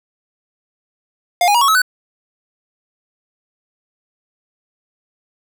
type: tone with pitch steps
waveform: square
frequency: 707 / 821.6 / 954.7 / 1109.4 / 1289.2 / 1498.1 Hz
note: F5 / G#5 / A#5 / C#6 / E6 / F#6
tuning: +21 / -19 / +41 / +1 / -39 / +21 cents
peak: -11 dBFS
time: 1.41-1.818 s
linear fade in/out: 2 ms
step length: 68 ms
effects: none